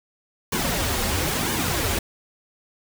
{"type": "noise with flanger", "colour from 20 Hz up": "pink", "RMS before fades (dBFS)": -24, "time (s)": [0.52, 1.99], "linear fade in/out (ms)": 5, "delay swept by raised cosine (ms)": [1.5, 6.9], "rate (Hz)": 1, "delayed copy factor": -0.75, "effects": []}